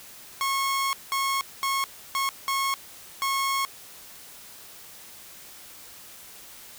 sawtooth tone bursts at uneven times, 1091 Hz, C#6, 28 cents flat, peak -20 dBFS, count 6, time 0.41-0.93 / 1.12-1.41 / 1.63-1.84 / 2.15-2.29 / 2.48-2.74 / 3.22-3.65 s, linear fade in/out 0 ms, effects white hiss -46 dBFS RMS until 6.78 s

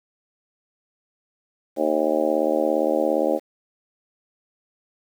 harmonic tone with a mistuned harmonic, 77.4 Hz, D#2, 9 cents flat, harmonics 3 / 4 / 5 / 6 / 7 / 8 / 9 / 10, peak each -31 / -25 / -28 / -30 / -22 / -26 / -32 / -31 dBFS, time 1.76-3.4 s, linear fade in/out 50 ms, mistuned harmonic 10, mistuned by +66 cents, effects 8-bit

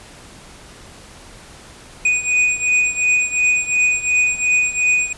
square beating tone pair, 2480 / 2482.8 Hz, D#7 / D#7, -6 / -4 cents, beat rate 2.8 Hz, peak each -17 / -20 dBFS, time 2.05-5.13 s, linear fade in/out 5 ms, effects pink hiss -41 dBFS RMS until 5.17 s + resampled to 24000 Hz

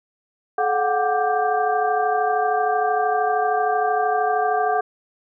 sine tone cluster, 430.3 / 724 / 757 / 1176 / 1578 Hz, A4 / F#5 / F#5 / D6 / G6, -39 / -38 / +39 / +2 / +11 cents, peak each -24 / -20 / -26 / -27 / -29 dBFS, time 0.58-4.81 s, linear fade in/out 5 ms, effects none

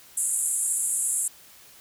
white band-pass noise, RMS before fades -26 dBFS, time 0.17-1.28 s, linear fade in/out 5 ms, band 7300 to 11000 Hz, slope 96 dB/octave, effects white hiss -51 dBFS RMS until 1.8 s

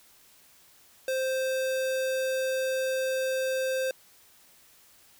square tone, 523.3 Hz, C5, in tune, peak -27 dBFS, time 1.08-3.91 s, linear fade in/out 2 ms, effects white hiss -58 dBFS RMS until 5.19 s

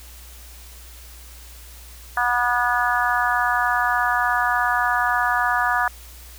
harmonic tone, 243.4 Hz, B3, 25 cents flat, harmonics 3 / 4 / 5 / 6 / 7, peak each -24 / -24 / -24 / -24 / -24 dBFS, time 2.17-5.88 s, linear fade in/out 2 ms, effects added 60 Hz sine -41 dBFS peak until 6.38 s + white hiss -45 dBFS RMS until 6.38 s

